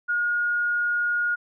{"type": "tone", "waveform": "sine", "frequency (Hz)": 1434, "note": "F6", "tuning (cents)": 45, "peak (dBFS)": -21, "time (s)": [0.08, 1.36], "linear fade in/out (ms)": 20, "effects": []}